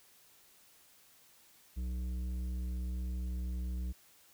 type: tone with tanh clipping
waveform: sine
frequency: 61.74 Hz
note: B1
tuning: in tune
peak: -36 dBFS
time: 1.76-3.93 s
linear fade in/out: 20 ms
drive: 10 dB
effects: white hiss -63 dBFS RMS until 4.33 s